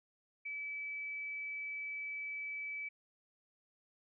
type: tone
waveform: sine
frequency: 2300 Hz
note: D7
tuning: 37 cents flat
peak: -39 dBFS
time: 0.45-2.89 s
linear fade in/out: 10 ms
effects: none